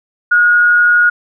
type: tone with amplitude modulation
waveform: sine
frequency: 1442 Hz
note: F#6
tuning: 45 cents flat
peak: -5 dBFS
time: 0.31-1.1 s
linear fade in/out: 10 ms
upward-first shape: sine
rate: 172 Hz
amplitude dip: 30%
effects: none